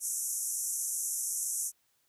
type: band-pass noise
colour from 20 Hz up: white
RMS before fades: -34 dBFS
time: 0-1.72 s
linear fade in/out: 50 ms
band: 5800 to 12000 Hz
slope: 96 dB/octave
effects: white hiss -73 dBFS RMS until 2.08 s